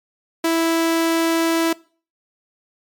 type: tone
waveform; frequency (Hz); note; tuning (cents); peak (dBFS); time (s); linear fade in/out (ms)
sawtooth; 329.6; E4; 0; -12; 0.44-1.73; 5
effects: noise-tail reverb RT60 0.4 s tail -22 dB re dry + MP3 96 kbps